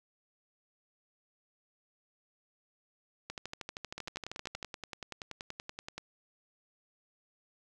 two click trains, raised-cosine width 0.2 ms, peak -23 / -22 dBFS, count 22 / 18, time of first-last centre 3.98-5.98 / 3.3-4.628 s, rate 10.5 / 12.8 Hz, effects none

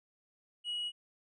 triangle tone, 2909 Hz, F#7, 30 cents flat, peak -32 dBFS, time 0.64-0.92 s, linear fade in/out 50 ms, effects tanh soft clip ceiling -28 dBFS + resampled to 24000 Hz

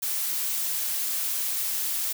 blue noise, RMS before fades -28 dBFS, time 0.02-2.13 s, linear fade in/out 10 ms, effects none

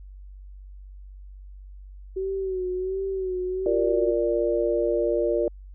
sine tone with vibrato, 376.3 Hz, F#4, 29 cents sharp, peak -25 dBFS, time 2.16-4.12 s, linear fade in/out 10 ms, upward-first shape sine, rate 1.4 Hz, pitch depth 54 cents each way
sine chord, Bb major, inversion second, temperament equal, 349.2 / 466.2 / 587.3 Hz, F4 / Bb4 / D5, 0 / 0 / 0 cents, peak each -25 dBFS, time 3.66-5.48 s, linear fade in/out 2 ms
effects added 48 Hz sine -40 dBFS peak until 5.74 s

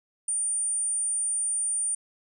sine tone, 9060 Hz, C#9, 37 cents sharp, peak -22 dBFS, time 0.28-1.95 s, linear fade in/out 5 ms, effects tanh soft clip ceiling -24 dBFS

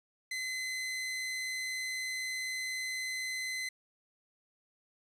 sawtooth tone, 2041 Hz, C7, 44 cents flat, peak -31 dBFS, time 0.31-3.69 s, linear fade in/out 5 ms, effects low-pass 10000 Hz 12 dB/octave + 11-bit

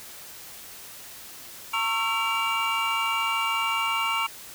triangle tone cluster, 911 / 1099 / 1338 / 2303 / 2798 Hz, A#5 / C#6 / E6 / D7 / F7, -40 / -15 / +25 / -34 / +3 cents, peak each -28 dBFS, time 1.73-4.27 s, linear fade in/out 10 ms, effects tanh soft clip ceiling -11 dBFS + white hiss -43 dBFS RMS until 4.54 s

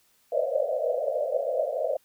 pink band-pass noise, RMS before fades -27 dBFS, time 0.32-1.97 s, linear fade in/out 5 ms, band 500 to 660 Hz, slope 96 dB/octave, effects white hiss -65 dBFS RMS until 2.04 s

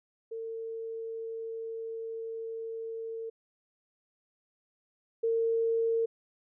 sine tone pair in turn, 452.1 / 456 Hz, A4 / A#4, +47 / -38 cents, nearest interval unison, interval 15 cents, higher second, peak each -35 / -25 dBFS, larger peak second, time 0.31-3.3 / 5.23-6.06 s, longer first, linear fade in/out 10 ms, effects none

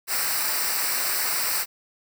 white noise with comb filter, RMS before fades -25 dBFS, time 0.07-1.66 s, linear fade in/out 50 ms, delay 0.3 ms, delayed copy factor -0.75, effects none

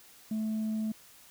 sine tone, 217.8 Hz, A3, 17 cents flat, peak -27 dBFS, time 0.31-0.92 s, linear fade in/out 5 ms, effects tanh soft clip ceiling -28 dBFS + white hiss -56 dBFS RMS until 1.3 s

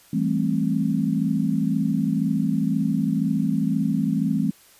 sine chord, A minor seventh, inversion second, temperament just, 165 / 198 / 220 / 264 Hz, E3 / G3 / A3 / C4, +2 / +18 / 0 / +16 cents, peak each -25 dBFS, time 0.13-4.51 s, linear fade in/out 5 ms, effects white hiss -53 dBFS RMS until 4.79 s + resampled to 32000 Hz

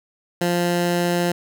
15% pulse tone, 174.61 Hz, F3, in tune, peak -12 dBFS, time 0.41-1.32 s, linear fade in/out 5 ms, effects none

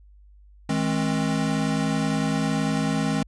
square tone cluster, 158.7 / 209.6 / 267.7 Hz, D#3 / G#3 / C4, +35 / +16 / +40 cents, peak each -27 dBFS, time 0.69-3.23 s, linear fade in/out 5 ms, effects added 50 Hz sine -48 dBFS peak until 3.27 s + resampled to 22050 Hz

